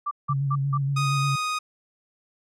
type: tone bursts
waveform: sine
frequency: 1173 Hz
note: D6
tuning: 2 cents flat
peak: -24 dBFS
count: 4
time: 0.06-0.778 s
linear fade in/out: 10 ms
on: 52 ms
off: 170 ms
type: tone with vibrato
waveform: sine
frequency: 138.59 Hz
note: C#3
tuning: in tune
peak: -22 dBFS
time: 0.29-1.36 s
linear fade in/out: 10 ms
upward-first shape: square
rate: 8.5 Hz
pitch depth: 26 cents each way
type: tone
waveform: sawtooth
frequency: 1244.5 Hz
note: D#6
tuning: in tune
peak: -21 dBFS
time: 0.96-1.59 s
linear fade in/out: 10 ms
effects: low-pass 8000 Hz 12 dB/octave